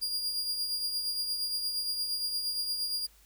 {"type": "tone with tremolo", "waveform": "40% pulse", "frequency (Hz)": 4824, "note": "D8", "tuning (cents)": 46, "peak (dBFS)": -27, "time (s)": [0.01, 3.07], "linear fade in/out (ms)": 20, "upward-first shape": "triangle", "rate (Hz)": 8.6, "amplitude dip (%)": 50, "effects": ["added 50 Hz sine -61 dBFS peak until 3.25 s", "white hiss -62 dBFS RMS until 3.25 s"]}